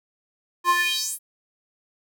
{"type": "tone with high-pass filter sweep", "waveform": "square", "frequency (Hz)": 350.3, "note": "F4", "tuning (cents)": 5, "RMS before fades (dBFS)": -23, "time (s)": [0.64, 1.19], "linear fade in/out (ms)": 50, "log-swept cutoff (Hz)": [780, 12000], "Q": 4, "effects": []}